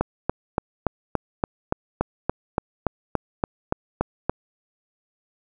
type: click train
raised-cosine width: 1 ms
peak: -6 dBFS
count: 16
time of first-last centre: 0.01-4.296 s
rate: 3.5 Hz
effects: none